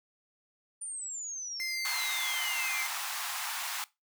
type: exponential sweep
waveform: sine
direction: down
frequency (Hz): 9290 to 2276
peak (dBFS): -36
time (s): 0.81-2.83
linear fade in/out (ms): 10
type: tone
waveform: 45% pulse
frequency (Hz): 2088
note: C7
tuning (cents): -4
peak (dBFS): -34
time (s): 1.6-2.87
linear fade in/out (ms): 0
type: high-pass noise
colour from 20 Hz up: pink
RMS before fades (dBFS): -36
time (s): 1.85-3.84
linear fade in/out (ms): 0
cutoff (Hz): 780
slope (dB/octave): 48
effects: noise-tail reverb RT60 0.2 s tail -19 dB re dry